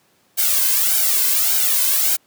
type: noise with flanger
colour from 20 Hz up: blue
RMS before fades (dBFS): -17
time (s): 0.37-2.17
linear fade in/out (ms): 20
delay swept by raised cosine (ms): 1.3 to 1.95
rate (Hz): 1.7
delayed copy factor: +0.95
effects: pink hiss -59 dBFS RMS until 2.26 s + high-pass 150 Hz 12 dB/octave